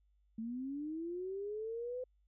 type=linear sweep; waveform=sine; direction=up; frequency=218.1 to 511 Hz; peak=-38 dBFS; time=0.38-2.04 s; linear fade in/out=5 ms; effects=added 50 Hz sine -69 dBFS peak until 2.27 s